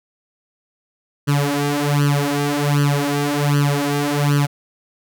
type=tone with flanger; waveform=sawtooth; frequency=144.1 Hz; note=D3; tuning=33 cents flat; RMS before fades=-18 dBFS; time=1.27-4.47 s; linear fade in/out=20 ms; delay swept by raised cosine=0.66 to 4.46 ms; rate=1.3 Hz; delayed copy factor=+0.95; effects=none